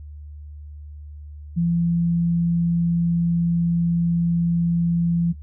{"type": "tone", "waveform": "sine", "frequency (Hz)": 170, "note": "F3", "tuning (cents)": -46, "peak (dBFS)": -17, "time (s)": [1.56, 5.33], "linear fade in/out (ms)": 20, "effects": ["noise-tail reverb RT60 0.1 s tail -20 dB re dry", "added 74 Hz sine -35 dBFS peak until 5.42 s"]}